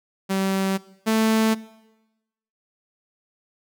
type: tone pair in turn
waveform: sawtooth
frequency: 192.6 / 220.9 Hz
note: G3 / A3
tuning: -30 / +7 cents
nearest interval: major second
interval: 237 cents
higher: second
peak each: -17 / -14 dBFS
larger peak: second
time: 0.29-0.78 / 1.06-1.55 s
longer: neither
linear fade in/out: 20 ms
effects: noise-tail reverb RT60 1.0 s tail -20 dB re dry